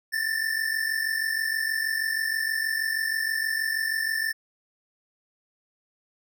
square tone pair together, 1760 / 1806.3 Hz, A6 / A6, 0 / +45 cents, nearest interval unison, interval 45 cents, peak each -28 / -29 dBFS, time 0.12-4.33 s, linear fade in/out 20 ms, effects none

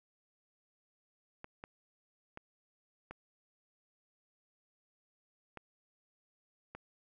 clicks, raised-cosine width 0.5 ms, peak -30 dBFS, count 6, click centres 1.444 / 1.639 / 2.374 / 3.11 / 5.573 / 6.75 s, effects none

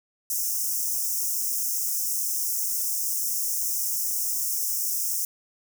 white high-pass noise, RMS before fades -27 dBFS, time 0.3-5.25 s, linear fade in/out 2 ms, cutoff 5300 Hz, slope 96 dB/octave, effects none

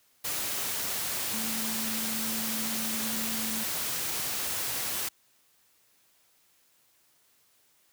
sine tone in noise, 222.1 Hz, A3, 16 cents sharp, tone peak -36 dBFS, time 1.33-3.64 s, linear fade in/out 10 ms, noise white, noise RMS -32 dBFS, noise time 0.24-5.09 s, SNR -7 dB, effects white hiss -66 dBFS RMS until 7.92 s + high-pass 60 Hz 12 dB/octave

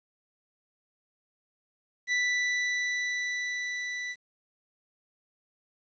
40% pulse tone with level ramp, 1975.5 Hz, B6, in tune, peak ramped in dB -23 to -32 dBFS, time 2.07-4.16 s, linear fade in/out 50 ms, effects resampled to 16000 Hz + 10-bit

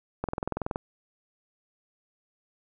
click train, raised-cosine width 1 ms, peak -15 dBFS, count 12, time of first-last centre 0.24-0.759 s, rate 21.2 Hz, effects none

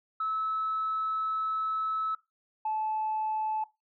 sine tone pair in turn, 1300 / 867.6 Hz, E6 / A5, -24 / -25 cents, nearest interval perfect fifth, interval 701 cents, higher first, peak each -27 dBFS, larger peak neither, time 0.2-2.15 / 2.65-3.64 s, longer first, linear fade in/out 5 ms, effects noise-tail reverb RT60 0.2 s tail -18 dB re dry + tanh soft clip ceiling -23 dBFS

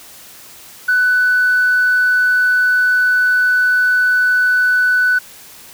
sine tone, 1493 Hz, F#6, 15 cents sharp, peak -9 dBFS, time 0.88-5.19 s, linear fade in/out 10 ms, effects tanh soft clip ceiling -7 dBFS + white hiss -39 dBFS RMS until 5.73 s

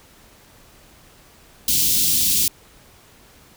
white band-stop noise, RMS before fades -18 dBFS, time 1.68-2.48 s, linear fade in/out 2 ms, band 300 to 3200 Hz, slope 24 dB/octave, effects pink hiss -50 dBFS RMS until 3.56 s

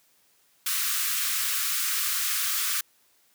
white high-pass noise, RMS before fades -27 dBFS, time 0.66-2.81 s, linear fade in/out 5 ms, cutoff 1100 Hz, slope 96 dB/octave, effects white hiss -64 dBFS RMS until 3.34 s + high-pass 100 Hz 12 dB/octave

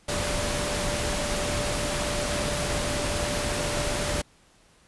sine tone in noise, 587.3 Hz, D5, in tune, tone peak -32 dBFS, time 0.08-4.22 s, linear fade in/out 10 ms, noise pink, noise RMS -28 dBFS, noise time 0.08-4.22 s, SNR -7 dB, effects pink hiss -59 dBFS RMS until 4.87 s + resampled to 24000 Hz

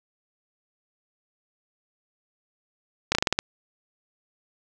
slowing click train, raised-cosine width 0.2 ms, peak -3 dBFS, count 7, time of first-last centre 3.12-3.389 s, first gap 30 ms, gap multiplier 1.16, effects none

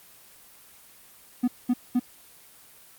triangle tone bursts, 246.9 Hz, B3, in tune, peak -17 dBFS, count 3, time 1.43-1.997 s, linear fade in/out 10 ms, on 49 ms, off 210 ms, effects white hiss -52 dBFS RMS until 2.98 s + Opus 24 kbps

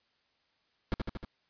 brown noise with echo, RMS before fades -29 dBFS, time 0.92-0.94 s, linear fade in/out 0 ms, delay 77 ms, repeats 4, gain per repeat -3 dB, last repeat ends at 1.248 s, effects white hiss -73 dBFS RMS until 1.49 s + resampled to 11025 Hz

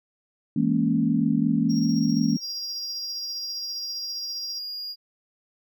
sine chord, A# half-diminished seventh, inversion second, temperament equal, 164.81 / 207.7 / 233.1 / 277.2 Hz, E3 / G#3 / A#3 / C#4, 0 / 0 / 0 / 0 cents, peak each -26 / -26 / -23 / -25 dBFS, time 0.56-2.37 s, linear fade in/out 5 ms
triangle tone with tremolo, 5588 Hz, F8, in tune, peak -31 dBFS, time 1.69-4.6 s, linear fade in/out 20 ms, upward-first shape sine, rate 15 Hz, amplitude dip 55%
triangle tone, 4845 Hz, D#8, 47 cents flat, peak -30 dBFS, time 2.4-4.96 s, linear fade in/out 50 ms
effects none

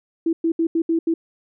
sine tone bursts at uneven times, 329.6 Hz, E4, in tune, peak -16 dBFS, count 6, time 0.26-0.33 / 0.44-0.52 / 0.59-0.67 / 0.75-0.82 / 0.89-0.99 / 1.07-1.14 s, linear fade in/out 5 ms, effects none

